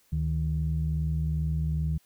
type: tone pair together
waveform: sine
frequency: 73.7 / 156.16 Hz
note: D2 / D#3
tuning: +7 / +7 cents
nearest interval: octave + minor second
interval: 1300 cents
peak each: -27 dBFS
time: 0.12-1.98 s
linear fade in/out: 10 ms
effects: tanh soft clip ceiling -18 dBFS + white hiss -65 dBFS RMS until 2.05 s